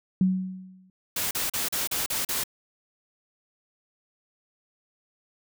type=tone with exponential decay; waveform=sine; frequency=186.6 Hz; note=F#3; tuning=15 cents sharp; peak=-16 dBFS; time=0.21-0.9 s; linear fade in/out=2 ms; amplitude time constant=150 ms
type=noise bursts; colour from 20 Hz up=white; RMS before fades=-28 dBFS; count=7; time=1.16-2.438 s; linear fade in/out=5 ms; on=150 ms; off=38 ms
effects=none